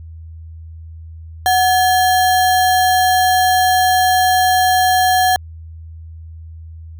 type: tone with sample-and-hold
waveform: sine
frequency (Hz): 740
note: F#5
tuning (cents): 0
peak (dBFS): -10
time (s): 1.46-5.36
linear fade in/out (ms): 0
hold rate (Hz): 2450
effects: added 81 Hz sine -31 dBFS peak until 6.99 s